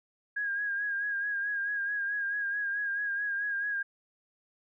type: tone with vibrato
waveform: sine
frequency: 1635 Hz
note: G#6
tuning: 28 cents flat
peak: -29 dBFS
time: 0.36-3.83 s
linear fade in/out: 10 ms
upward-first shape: sine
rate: 4.6 Hz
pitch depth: 42 cents each way
effects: none